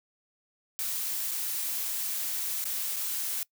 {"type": "noise with dropouts", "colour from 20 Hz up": "blue", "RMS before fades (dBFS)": -32, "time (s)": [0.79, 3.43], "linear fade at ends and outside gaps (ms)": 0, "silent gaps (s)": [[1.311, 1.316], [2.641, 2.654], [2.961, 2.966]], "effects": ["noise-tail reverb RT60 0.1 s tail -23 dB re dry"]}